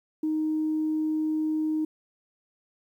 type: tone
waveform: sine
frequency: 311.1 Hz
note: D#4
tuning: in tune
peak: -23 dBFS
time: 0.23-1.85 s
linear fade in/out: 5 ms
effects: tanh soft clip ceiling -19 dBFS + 10-bit